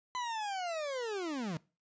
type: linear sweep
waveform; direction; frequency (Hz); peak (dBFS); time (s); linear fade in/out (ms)
40% pulse; down; 1015 to 146.6; -34; 0.15-1.57; 0
effects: noise-tail reverb RT60 0.3 s tail -21 dB re dry + resampled to 16000 Hz